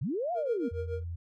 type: linear two-way sweep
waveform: sine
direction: up then down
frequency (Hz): 98 to 726 to 222.7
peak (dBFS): -29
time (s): 0.01-0.69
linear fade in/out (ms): 10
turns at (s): 0.33
type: tone with tremolo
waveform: triangle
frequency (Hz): 469.3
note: A#4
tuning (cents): +12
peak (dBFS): -29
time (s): 0.34-1.04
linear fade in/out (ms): 50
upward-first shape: triangle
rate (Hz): 7.1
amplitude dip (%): 95
type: tone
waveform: sine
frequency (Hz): 85.1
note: F2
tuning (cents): -44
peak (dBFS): -34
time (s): 0.71-1.16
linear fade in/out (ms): 10
effects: none